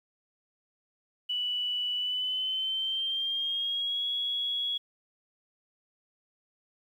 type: tone with pitch glide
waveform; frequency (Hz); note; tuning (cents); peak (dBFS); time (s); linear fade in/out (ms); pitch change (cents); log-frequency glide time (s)
sine; 2960 to 3342; F#7 to G#7; 0 to +10; -28; 1.29-4.78; 10; +210; 1.96-4.06
effects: 10-bit